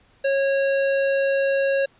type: tone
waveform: square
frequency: 548 Hz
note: C#5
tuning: 20 cents flat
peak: -19 dBFS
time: 0.24-1.86 s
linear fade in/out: 10 ms
effects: pink hiss -58 dBFS RMS until 1.99 s + resampled to 8000 Hz